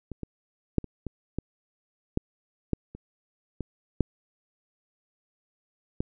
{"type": "clicks", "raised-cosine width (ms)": 3, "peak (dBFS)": [-23, -21, -8, -25, -20, -16, -11, -11, -28, -19, -8, -14], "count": 12, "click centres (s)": [0.117, 0.233, 0.783, 0.843, 1.067, 1.386, 2.174, 2.733, 2.95, 3.607, 4.007, 6.005], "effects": []}